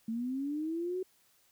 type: linear sweep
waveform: sine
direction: up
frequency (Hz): 220 to 376.9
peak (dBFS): -32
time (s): 0.08-1.03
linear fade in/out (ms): 5
effects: white hiss -68 dBFS RMS until 1.51 s